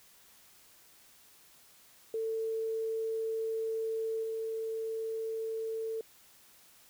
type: tone with level steps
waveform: sine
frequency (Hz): 446.5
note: A4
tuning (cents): +25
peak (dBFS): -31 / -33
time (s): 2.14-6.01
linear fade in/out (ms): 2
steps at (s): 4.23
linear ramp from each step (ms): 5
effects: white hiss -60 dBFS RMS until 6.89 s